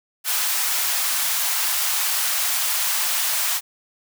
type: high-pass noise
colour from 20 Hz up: white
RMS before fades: -22 dBFS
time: 0.24-3.61 s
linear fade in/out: 50 ms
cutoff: 730 Hz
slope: 24 dB/octave
effects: none

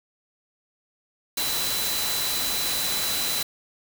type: tone in noise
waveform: sine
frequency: 3999 Hz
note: B7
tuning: 21 cents sharp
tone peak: -29 dBFS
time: 1.37-3.43 s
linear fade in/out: 5 ms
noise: white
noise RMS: -27 dBFS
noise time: 1.37-3.43 s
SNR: -5 dB
effects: none

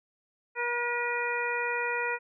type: harmonic tone with a mistuned harmonic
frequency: 479.6 Hz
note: A#4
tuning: 49 cents sharp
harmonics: 1 / 2 / 3 / 4 / 5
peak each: -34 / -34 / -34 / -34 / -34 dBFS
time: 0.55-2.19 s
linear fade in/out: 50 ms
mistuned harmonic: 5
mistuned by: +24 cents
effects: none

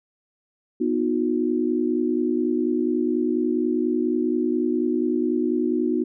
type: chord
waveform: sine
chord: B major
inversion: none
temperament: equal with one note detuned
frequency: 246.9 / 311.1 / 361.3 Hz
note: B3 / D#4 / F#4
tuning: 0 / 0 / -41 cents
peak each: -24 dBFS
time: 0.8-6.04 s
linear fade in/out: 10 ms
effects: none

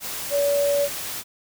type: tone in noise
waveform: sine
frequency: 570 Hz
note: C#5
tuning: 48 cents sharp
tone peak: -18 dBFS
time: 0.3-0.89 s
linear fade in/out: 50 ms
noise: white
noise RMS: -31 dBFS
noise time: 0-1.24 s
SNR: +10 dB
effects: none

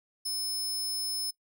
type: tone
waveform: sawtooth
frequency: 5220 Hz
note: E8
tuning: 18 cents flat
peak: -28 dBFS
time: 0.25-1.31 s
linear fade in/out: 10 ms
effects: noise-tail reverb RT60 0.1 s tail -19 dB re dry

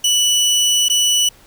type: tone with dropouts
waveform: 25% pulse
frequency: 2960 Hz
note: F#7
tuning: in tune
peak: -9 dBFS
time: 0.04-1.29 s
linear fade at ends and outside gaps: 5 ms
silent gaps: 0.885-0.898 s
effects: pink hiss -48 dBFS RMS until 1.46 s

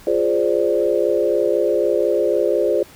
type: chord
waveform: sine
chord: D half-diminished seventh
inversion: first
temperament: equal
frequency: 349.2 / 415.3 / 523.3 / 587.3 Hz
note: F4 / Ab4 / C5 / D5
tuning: 0 / 0 / 0 / 0 cents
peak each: -21 / -20 / -20 / -21 dBFS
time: 0.07-2.83 s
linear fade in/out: 2 ms
effects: pink hiss -45 dBFS RMS until 2.95 s

